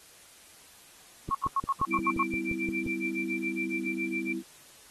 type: click train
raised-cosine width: 3 ms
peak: -23 dBFS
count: 10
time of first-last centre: 1.29-2.863 s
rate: 5.72 Hz
type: tone bursts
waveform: sine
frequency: 1094 Hz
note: C#6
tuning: 23 cents flat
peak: -23 dBFS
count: 8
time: 1.31-2.229 s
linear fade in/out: 2 ms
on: 37 ms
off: 89 ms
type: chord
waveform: sine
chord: E minor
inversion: first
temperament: equal with one note detuned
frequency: 196 / 253.3 / 329.6 Hz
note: G3 / B3 / E4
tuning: 0 / +44 / 0 cents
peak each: -38 / -37 / -33 dBFS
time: 1.86-4.43 s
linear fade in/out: 50 ms
type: tone with tremolo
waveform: sine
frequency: 2349 Hz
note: D7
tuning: in tune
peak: -29 dBFS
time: 1.91-4.33 s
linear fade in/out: 5 ms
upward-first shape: sine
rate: 7.2 Hz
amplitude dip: 100%
effects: white hiss -54 dBFS RMS until 4.9 s + AAC 32 kbps